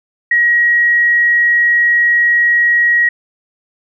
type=tone; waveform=sine; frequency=1900 Hz; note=A#6; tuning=33 cents sharp; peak=-8 dBFS; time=0.31-3.09 s; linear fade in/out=5 ms; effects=none